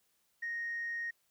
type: tone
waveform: sine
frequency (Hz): 1864.7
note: A#6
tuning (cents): 0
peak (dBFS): -34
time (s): 0.42-1.11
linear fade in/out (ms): 10
effects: tanh soft clip ceiling -31 dBFS + white hiss -75 dBFS RMS until 1.3 s